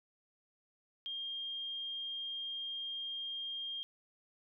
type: tone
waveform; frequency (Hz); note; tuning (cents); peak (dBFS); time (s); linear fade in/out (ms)
sine; 3214; G7; +43; -38; 1.06-3.83; 0
effects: none